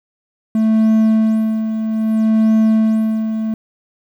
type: tone with tremolo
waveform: triangle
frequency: 220 Hz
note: A3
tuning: in tune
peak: -7 dBFS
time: 0.55-3.54 s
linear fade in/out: 2 ms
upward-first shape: sine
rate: 0.62 Hz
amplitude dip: 60%
effects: 8-bit